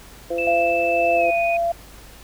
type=harmonic tone; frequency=170.6 Hz; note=F3; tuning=40 cents flat; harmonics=2 / 3 / 4; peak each=-28 / -23 / -30 dBFS; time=0.3-1.31 s; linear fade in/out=10 ms
type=tone with pitch glide; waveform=sine; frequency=2637 to 2475 Hz; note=E7 to D#7; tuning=0 to -10 cents; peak=-23 dBFS; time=0.38-1.57 s; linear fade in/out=5 ms; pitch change=-110 cents; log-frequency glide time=1.16-1.3 s
type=tone; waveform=sine; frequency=681 Hz; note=F5; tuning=44 cents flat; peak=-18 dBFS; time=0.47-1.72 s; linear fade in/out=5 ms
effects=added 50 Hz sine -45 dBFS peak until 2.23 s + pink hiss -45 dBFS RMS until 2.23 s